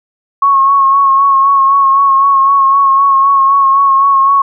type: tone with vibrato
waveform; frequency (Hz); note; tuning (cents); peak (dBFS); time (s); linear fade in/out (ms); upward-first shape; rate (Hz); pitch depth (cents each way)
sine; 1097; C#6; -18; -5; 0.42-4.42; 5; sine; 3.9; 30
effects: none